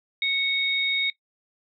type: tone pair together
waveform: sine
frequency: 2217 / 3729 Hz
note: C#7 / A#7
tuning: 0 / 0 cents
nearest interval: major sixth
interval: 900 cents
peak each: -24 dBFS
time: 0.22-1.1 s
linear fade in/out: 2 ms
effects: noise-tail reverb RT60 0.1 s tail -20 dB re dry